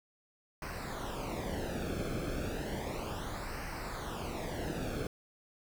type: noise with flanger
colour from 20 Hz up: brown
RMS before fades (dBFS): -38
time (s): 0.62-5.07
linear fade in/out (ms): 2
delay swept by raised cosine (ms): 0.28 to 1.06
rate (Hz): 0.33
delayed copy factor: -0.75
effects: none